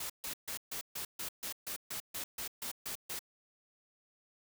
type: noise bursts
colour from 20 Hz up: white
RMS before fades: -40 dBFS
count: 14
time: 0-3.192 s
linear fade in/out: 5 ms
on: 98 ms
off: 140 ms
effects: none